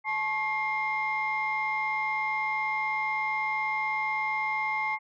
sine tone cluster, 864 / 1093 / 2116 Hz, A5 / C#6 / C7, -32 / -25 / +19 cents, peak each -30 / -34 / -28 dBFS, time 0.04-4.99 s, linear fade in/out 50 ms, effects tanh soft clip ceiling -20 dBFS

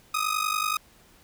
sawtooth ring-modulated tone, 1250 Hz, D#6, 8 cents sharp, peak -18 dBFS, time 0.14-0.77 s, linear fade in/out 2 ms, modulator 25.3 Hz, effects pink hiss -57 dBFS RMS until 1.23 s

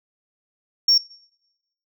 sine tone, 5500 Hz, F8, 27 cents flat, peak -11 dBFS, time 0.88-0.98 s, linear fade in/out 5 ms, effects noise-tail reverb RT60 0.9 s tail -25 dB re dry + tanh soft clip ceiling -9 dBFS

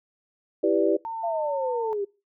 sine chord, E minor seventh, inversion none, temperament equal, 329.6 / 392 / 493.9 / 587.3 Hz, E4 / G4 / B4 / D5, 0 / 0 / 0 / 0 cents, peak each -24 / -23 / -26 / -25 dBFS, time 0.63-0.97 s, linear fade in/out 10 ms
sine tone with vibrato, 901 Hz, A5, 41 cents sharp, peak -29 dBFS, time 1.05-1.93 s, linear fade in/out 0 ms, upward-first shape square, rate 4.5 Hz, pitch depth 10 cents each way
sine exponential sweep, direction down, 698.5 to 392 Hz, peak -25 dBFS, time 1.23-2.05 s, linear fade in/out 10 ms
effects noise-tail reverb RT60 0.3 s tail -23 dB re dry

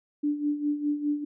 sine tone with tremolo, 293.7 Hz, D4, in tune, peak -22 dBFS, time 0.23-1.25 s, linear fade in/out 10 ms, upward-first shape sine, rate 4.9 Hz, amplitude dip 70%, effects none

